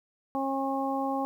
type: harmonic tone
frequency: 271 Hz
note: C#4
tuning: 39 cents flat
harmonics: 1 / 2 / 3 / 4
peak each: -31 / -34 / -31 / -36 dBFS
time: 0.35-1.25 s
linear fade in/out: 0 ms
effects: 10-bit